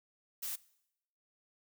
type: noise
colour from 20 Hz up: blue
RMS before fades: -39 dBFS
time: 0.42-0.56 s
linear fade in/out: 10 ms
effects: noise-tail reverb RT60 0.8 s tail -21 dB re dry